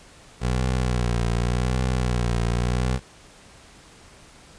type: tone with vibrato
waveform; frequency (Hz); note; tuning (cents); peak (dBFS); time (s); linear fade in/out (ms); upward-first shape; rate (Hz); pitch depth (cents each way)
20% pulse; 60.8; B1; -26; -16; 0.4-3; 50; triangle; 0.87; 89
effects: pink hiss -49 dBFS RMS until 4.58 s + resampled to 22050 Hz

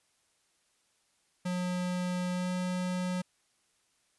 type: tone with pitch glide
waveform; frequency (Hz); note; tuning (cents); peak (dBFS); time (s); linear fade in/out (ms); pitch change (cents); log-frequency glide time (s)
square; 180.2 to 181.66; F#3 to F#3; -45 to -32; -31; 1.45-3.22; 10; +13; 2.32-2.5
effects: white hiss -72 dBFS RMS until 4.18 s + resampled to 24000 Hz

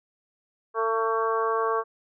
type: harmonic tone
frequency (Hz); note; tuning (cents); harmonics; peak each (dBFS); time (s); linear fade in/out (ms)
224.6; A3; +36; 2 / 3 / 4 / 5 / 6 / 7; -26 / -33 / -33 / -26 / -36 / -37; 0.74-1.84; 50
effects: none

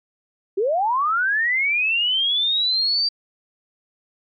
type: linear sweep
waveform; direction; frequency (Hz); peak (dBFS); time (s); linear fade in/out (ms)
sine; up; 362.9 to 4699; -17; 0.57-3.09; 10
effects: MP3 64 kbps

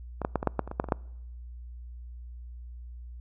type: clicks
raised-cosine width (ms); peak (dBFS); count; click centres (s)
1; -18 / -12 / -11 / -17 / -9 / -11 / -25 / -21 / -10 / -21 / -23 / -9; 12; 0.217 / 0.249 / 0.357 / 0.429 / 0.473 / 0.593 / 0.676 / 0.714 / 0.799 / 0.842 / 0.887 / 0.922
effects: noise-tail reverb RT60 0.9 s tail -26 dB re dry + added 60 Hz sine -40 dBFS peak until 3.2 s

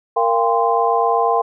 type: tone cluster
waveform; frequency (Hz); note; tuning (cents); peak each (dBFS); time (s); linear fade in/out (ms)
sine; 464.8 / 691 / 799 / 1038; A#4 / F5 / G5 / C6; -5 / -19 / +33 / -14; -19; 0.16-1.42; 10
effects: none

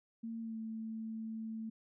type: tone with pitch glide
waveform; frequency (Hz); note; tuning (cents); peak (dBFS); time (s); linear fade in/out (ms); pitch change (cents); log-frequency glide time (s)
sine; 227.5 to 222.2; A#3 to A3; -42 to +17; -39; 0.23-1.7; 10; -41; 0.41-0.57
effects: none

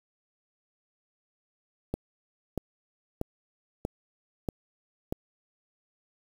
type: click train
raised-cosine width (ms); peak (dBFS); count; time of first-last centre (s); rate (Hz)
2; -16; 6; 1.94-5.125; 1.57
effects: 7-bit

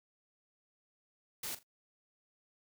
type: noise with echo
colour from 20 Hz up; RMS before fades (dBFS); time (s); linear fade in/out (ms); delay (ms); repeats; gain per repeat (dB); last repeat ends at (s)
white; -40; 1.43-1.55; 5; 41; 2; -14; 1.632
effects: noise-tail reverb RT60 0.1 s tail -26 dB re dry

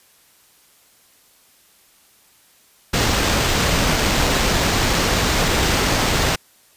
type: noise with sample-and-hold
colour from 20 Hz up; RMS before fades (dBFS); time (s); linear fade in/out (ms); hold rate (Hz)
pink; -18; 2.93-6.36; 10; 11025
effects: white hiss -54 dBFS RMS until 6.76 s + resampled to 32000 Hz

